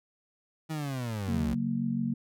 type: linear sweep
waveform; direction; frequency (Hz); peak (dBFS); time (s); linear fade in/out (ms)
30% pulse; down; 161.3 to 62.9; -29; 0.69-1.55; 20
type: chord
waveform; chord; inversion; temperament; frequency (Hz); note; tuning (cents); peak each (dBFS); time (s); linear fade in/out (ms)
sine; F# major; second; just; 138.75 / 185 / 231.2; C#3 / F#3 / A#3; +2 / 0 / -14; -34 / -34 / -29; 1.28-2.14; 5
effects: none